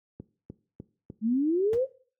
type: click train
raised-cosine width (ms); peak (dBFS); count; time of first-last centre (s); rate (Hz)
3; -26; 4; 0.2-1.101; 3.33
type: exponential sweep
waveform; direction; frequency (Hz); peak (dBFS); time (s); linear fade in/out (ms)
sine; up; 210 to 554.4; -22; 1.21-1.87; 50
type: noise with exponential decay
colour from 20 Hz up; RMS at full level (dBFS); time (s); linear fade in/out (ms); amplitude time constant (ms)
brown; -29; 1.73-1.81; 2; 17
effects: noise-tail reverb RT60 0.4 s tail -18 dB re dry + high-pass 100 Hz 12 dB/octave